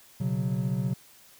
triangle chord, B suspended second, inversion none, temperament equal, 123.47 / 138.59 / 185 Hz, B2 / C#3 / F#3, 0 / 0 / 0 cents, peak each -28 dBFS, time 0.2-0.94 s, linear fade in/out 10 ms, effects white hiss -55 dBFS RMS until 1.39 s

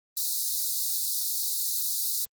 white high-pass noise, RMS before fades -28 dBFS, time 0.17-2.25 s, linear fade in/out 0 ms, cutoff 3800 Hz, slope 96 dB/octave, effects Opus 24 kbps

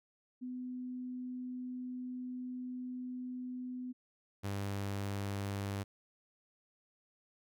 sine / sawtooth tone pair in turn, 251.3 / 99.73 Hz, B3 / G2, +30 / +30 cents, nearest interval octave + major third, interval 1600 cents, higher first, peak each -39 / -32 dBFS, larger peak second, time 0.41-3.93 / 4.43-5.84 s, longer first, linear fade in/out 20 ms, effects none

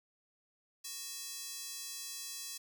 square tone with high-pass filter, 370 Hz, F#4, in tune, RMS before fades -44 dBFS, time 0.84-2.58 s, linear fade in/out 10 ms, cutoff 5400 Hz, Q 1.1, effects none

